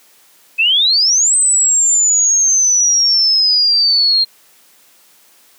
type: exponential two-way sweep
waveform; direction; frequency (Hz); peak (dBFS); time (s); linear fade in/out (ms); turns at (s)
sine; up then down; 2540 to 8220 to 4193; -9; 0.58-4.25; 20; 1.36
effects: white hiss -49 dBFS RMS until 5.58 s + high-pass 200 Hz 12 dB/octave